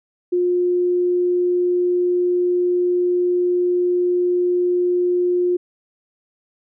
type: tone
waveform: sine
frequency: 356.3 Hz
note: F4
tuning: 35 cents sharp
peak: -15 dBFS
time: 0.32-5.57 s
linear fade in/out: 10 ms
effects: none